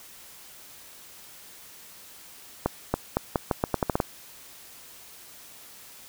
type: accelerating click train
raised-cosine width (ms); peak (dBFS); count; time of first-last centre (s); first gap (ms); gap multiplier
1; -8; 11; 2.66-4.002; 280; 0.82
effects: white hiss -48 dBFS RMS until 6.08 s